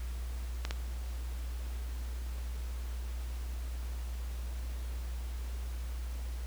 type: clicks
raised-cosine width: 0.2 ms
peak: -18 dBFS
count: 2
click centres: 0.651 / 0.709 s
effects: added 60 Hz sine -35 dBFS peak until 6.46 s + pink hiss -52 dBFS RMS until 6.46 s